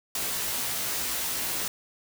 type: noise with comb filter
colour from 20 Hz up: white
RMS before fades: -30 dBFS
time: 0.15-1.68 s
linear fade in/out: 2 ms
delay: 16 ms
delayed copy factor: +0.75
effects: none